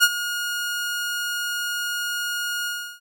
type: tone with ADSR envelope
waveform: sawtooth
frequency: 1433 Hz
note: F6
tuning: 44 cents sharp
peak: -7 dBFS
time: 0-3 s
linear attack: 34 ms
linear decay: 47 ms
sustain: -14 dB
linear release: 340 ms
effects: none